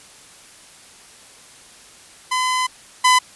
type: tone pair in turn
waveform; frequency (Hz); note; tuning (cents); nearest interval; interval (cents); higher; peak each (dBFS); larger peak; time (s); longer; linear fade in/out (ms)
sawtooth; 1016 / 1008.4; B5 / B5; +49 / +36; unison; 13; first; -14 / -7; second; 2.31-2.67 / 3.04-3.19; first; 10
effects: white hiss -45 dBFS RMS until 3.35 s + resampled to 24000 Hz